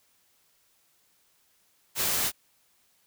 white noise, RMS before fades -27 dBFS, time 1.95-2.32 s, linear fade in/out 50 ms, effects white hiss -67 dBFS RMS until 3.06 s

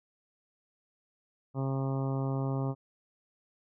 harmonic tone, 134.9 Hz, C#3, 47 cents flat, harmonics 1 / 2 / 3 / 4 / 5 / 6 / 7 / 8 / 9, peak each -30 / -36 / -40 / -42 / -44 / -46 / -47 / -48 / -49 dBFS, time 1.54-2.75 s, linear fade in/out 50 ms, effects none

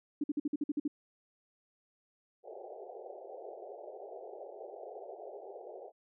sine tone bursts, 293.7 Hz, D4, in tune, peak -29 dBFS, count 9, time 0.21-0.879 s, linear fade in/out 5 ms, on 29 ms, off 51 ms
pink band-pass noise, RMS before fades -47 dBFS, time 2.43-5.92 s, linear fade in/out 50 ms, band 370 to 790 Hz, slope 96 dB/octave
effects none

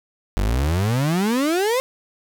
35% pulse exponential sweep, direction up, 45.43 to 536 Hz, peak -16 dBFS, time 0.37-1.8 s, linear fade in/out 0 ms, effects none

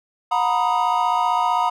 triangle chord, B major seventh, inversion second, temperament equal with one note detuned, 723.9 / 932.3 / 987.8 / 1244.5 Hz, F#5 / A#5 / B5 / D#6, -38 / 0 / 0 / 0 cents, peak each -21 / -19 / -21 / -23 dBFS, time 0.31-1.7 s, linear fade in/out 10 ms, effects none

